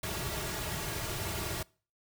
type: noise with comb filter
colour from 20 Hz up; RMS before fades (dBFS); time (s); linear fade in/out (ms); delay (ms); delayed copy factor
pink; -36; 0.03-1.63; 5; 3.9; -0.65
effects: noise-tail reverb RT60 0.4 s tail -24 dB re dry